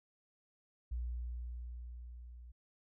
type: tone with level ramp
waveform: sine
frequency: 60 Hz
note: B1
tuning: 49 cents flat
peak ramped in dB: -35 to -50 dBFS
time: 0.91-2.52 s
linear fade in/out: 10 ms
effects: none